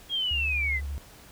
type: linear sweep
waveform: sine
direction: down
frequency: 3294 to 1979 Hz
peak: -25 dBFS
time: 0.09-0.81 s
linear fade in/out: 50 ms
type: tone with vibrato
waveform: sine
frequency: 70.4 Hz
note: C#2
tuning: 27 cents sharp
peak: -30 dBFS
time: 0.31-0.98 s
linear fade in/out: 0 ms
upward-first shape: square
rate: 12 Hz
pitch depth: 44 cents each way
effects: pink hiss -51 dBFS RMS until 1.31 s